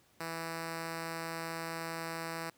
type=tone; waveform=5% pulse; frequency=164.6 Hz; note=E3; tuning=2 cents flat; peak=-26 dBFS; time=0.2-2.5 s; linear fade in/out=5 ms; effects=pink hiss -67 dBFS RMS until 2.57 s + high-pass 80 Hz 12 dB/octave